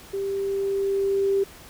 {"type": "tone with level ramp", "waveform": "sine", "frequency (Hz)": 393.4, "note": "G4", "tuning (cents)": 6, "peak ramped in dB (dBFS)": [-25, -18], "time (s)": [0.13, 1.44], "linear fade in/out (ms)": 10, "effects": ["pink hiss -46 dBFS RMS until 1.69 s"]}